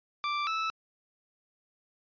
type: tone pair in turn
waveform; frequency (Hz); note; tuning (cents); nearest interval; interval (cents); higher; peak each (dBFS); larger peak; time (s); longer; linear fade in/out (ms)
sawtooth; 1174.7 / 1310.7; D6 / E6; 0 / -10; major second; 190; second; -25 / -25; neither; 0.24-0.47 / 0.47-0.7; neither; 0
effects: resampled to 11025 Hz